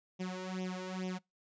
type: tone with flanger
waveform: sawtooth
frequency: 185 Hz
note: F#3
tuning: in tune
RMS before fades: -39 dBFS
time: 0.19-1.19 s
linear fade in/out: 20 ms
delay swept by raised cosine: 0.33 to 2.13 ms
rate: 2.3 Hz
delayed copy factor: +0.9
effects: noise-tail reverb RT60 0.2 s tail -26 dB re dry + resampled to 16000 Hz